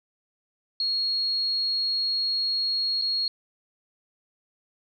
sine tone with dropouts, 4300 Hz, C8, 47 cents sharp, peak -23 dBFS, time 0.8-3.28 s, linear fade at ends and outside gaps 2 ms, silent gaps 3.015-3.02 s, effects none

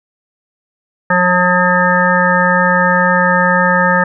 harmonic tone, 179.8 Hz, F#3, 49 cents flat, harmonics 1 / 3 / 5 / 7 / 9 / 10, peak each -16 / -16 / -16 / -16 / -16 / -16 dBFS, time 1.1-4.04 s, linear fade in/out 5 ms, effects none

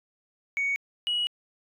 sine tone pair in turn, 2233 / 2913 Hz, C#7 / F#7, +12 / -28 cents, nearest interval perfect fourth, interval 460 cents, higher second, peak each -23 dBFS, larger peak neither, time 0.57-0.76 / 1.07-1.27 s, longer second, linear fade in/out 0 ms, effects tanh soft clip ceiling -21 dBFS

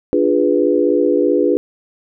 sine chord, D diminished seventh, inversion none, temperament equal with one note detuned, 293.7 / 349.2 / 412.4 / 493.9 Hz, D4 / F4 / Ab4 / Cb5, 0 / 0 / -12 / 0 cents, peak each -17 dBFS, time 0.13-1.57 s, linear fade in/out 0 ms, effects none

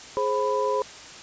sine tone cluster, 419 / 529 / 994 Hz, G#4 / C5 / B5, +15 / +19 / +11 cents, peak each -26 dBFS, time 0.17-0.82 s, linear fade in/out 0 ms, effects white hiss -42 dBFS RMS until 1.22 s + resampled to 16000 Hz

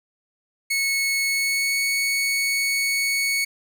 sawtooth tone with pitch glide, 2200 to 2219 Hz, C#7 to C#7, -14 to +1 cents, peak -17 dBFS, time 0.7-3.45 s, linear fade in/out 10 ms, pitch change +15 cents, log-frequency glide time 1.27-1.81 s, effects none

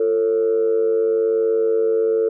sine tone with amplitude modulation, 448 Hz, A4, 31 cents sharp, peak -11 dBFS, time 0-2.29 s, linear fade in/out 5 ms, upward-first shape sine, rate 101 Hz, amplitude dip 70%, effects tanh soft clip ceiling -9 dBFS

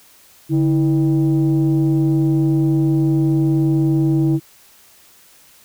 sine tone pair together, 144.1 / 323.5 Hz, D3 / E4, -33 / -32 cents, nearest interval octave + major second, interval 1401 cents, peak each -14 dBFS, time 0.49-4.4 s, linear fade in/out 50 ms, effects tanh soft clip ceiling -9 dBFS + white hiss -49 dBFS RMS until 5.64 s

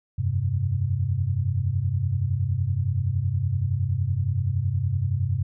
sine chord, F suspended second, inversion none, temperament equal, 87.31 / 98 / 130.81 Hz, F2 / G2 / C3, 0 / 0 / 0 cents, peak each -29 / -24 / -26 dBFS, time 0.18-5.43 s, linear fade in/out 10 ms, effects none

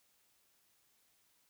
silence, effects white hiss -73 dBFS RMS until 1.49 s

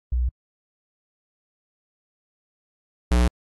sine / square tone pair in turn, 61.3 / 60.42 Hz, B1 / B1, -12 / -37 cents, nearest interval unison, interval 25 cents, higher first, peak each -19 / -16 dBFS, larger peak second, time 0.12-0.29 / 3.11-3.28 s, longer neither, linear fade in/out 5 ms, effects AAC 32 kbps

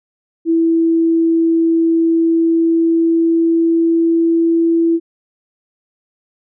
sine tone with pitch glide, 329.6 to 332.7 Hz, E4 to E4, 0 to +16 cents, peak -10 dBFS, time 0.45-5 s, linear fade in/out 50 ms, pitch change +16 cents, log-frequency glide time 1.96-4.76 s, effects none

